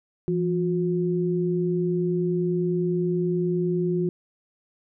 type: tone pair together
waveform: sine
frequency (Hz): 169.9 / 359.8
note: F3 / F#4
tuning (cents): -47 / -48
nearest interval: octave + minor second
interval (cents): 1299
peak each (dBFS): -24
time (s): 0.28-4.09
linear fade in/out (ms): 0
effects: none

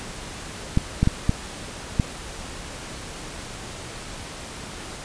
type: clicks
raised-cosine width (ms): 5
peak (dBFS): -5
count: 5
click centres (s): 0.774 / 1.03 / 1.074 / 1.294 / 1.998
effects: pink hiss -36 dBFS RMS until 5.04 s + resampled to 22050 Hz

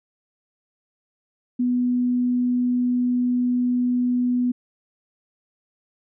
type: tone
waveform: sine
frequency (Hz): 246.9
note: B3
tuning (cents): 0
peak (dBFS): -18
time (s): 1.59-4.52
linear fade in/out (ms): 10
effects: none

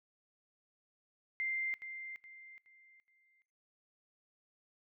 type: tone with echo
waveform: sine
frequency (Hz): 2093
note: C7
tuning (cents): 0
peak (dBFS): -33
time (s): 1.4-1.74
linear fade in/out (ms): 0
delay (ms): 420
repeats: 4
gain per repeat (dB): -9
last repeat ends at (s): 3.42
effects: noise-tail reverb RT60 0.6 s tail -23 dB re dry

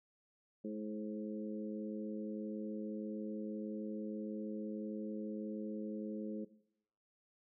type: harmonic tone with a mistuned harmonic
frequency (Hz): 106.3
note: G#2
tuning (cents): +41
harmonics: 2 / 3 / 4 / 5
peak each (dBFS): -41 / -45 / -47 / -49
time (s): 0.64-6.45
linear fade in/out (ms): 10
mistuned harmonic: 3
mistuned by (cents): +25
effects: noise-tail reverb RT60 0.7 s tail -17 dB re dry

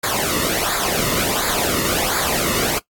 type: noise with flanger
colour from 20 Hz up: pink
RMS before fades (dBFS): -20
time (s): 0.03-2.79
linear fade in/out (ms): 10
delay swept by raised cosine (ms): 0.34 to 1.28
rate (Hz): 1.4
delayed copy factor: -0.75
effects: noise-tail reverb RT60 0.1 s tail -18 dB re dry + AAC 64 kbps

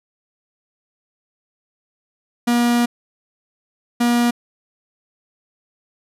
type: tone bursts at uneven times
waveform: 45% pulse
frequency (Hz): 239.2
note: A#3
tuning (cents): +45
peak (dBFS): -14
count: 2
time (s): 2.47-2.86 / 4-4.31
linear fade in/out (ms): 10
effects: resampled to 32000 Hz

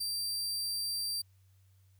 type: tone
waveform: sawtooth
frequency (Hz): 4699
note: D8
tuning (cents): 0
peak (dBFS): -30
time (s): 0-1.22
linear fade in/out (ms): 10
effects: added 95 Hz sine -61 dBFS peak until 1.99 s + white hiss -75 dBFS RMS until 1.99 s

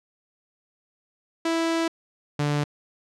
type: tone pair in turn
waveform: sawtooth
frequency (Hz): 329.6 / 146.57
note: E4 / D3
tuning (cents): 0 / -3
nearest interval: octave + major second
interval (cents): 1403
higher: first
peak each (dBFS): -18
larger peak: neither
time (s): 1.45-1.88 / 2.39-2.64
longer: first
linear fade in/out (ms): 5
effects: low-pass 7000 Hz 12 dB/octave

